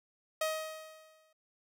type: tone with exponential decay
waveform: sawtooth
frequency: 630 Hz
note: D#5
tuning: 21 cents sharp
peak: -25 dBFS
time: 0.41-1.33 s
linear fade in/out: 5 ms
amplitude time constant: 200 ms
effects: none